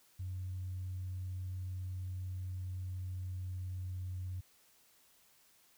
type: tone with pitch glide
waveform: sine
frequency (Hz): 92.2 to 91.62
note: F#2 to F#2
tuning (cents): -6 to -17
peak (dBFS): -37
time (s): 0.19-4.41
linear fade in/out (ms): 10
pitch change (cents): -11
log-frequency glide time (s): 2.29-4.2
effects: tanh soft clip ceiling -33 dBFS + white hiss -67 dBFS RMS until 5.77 s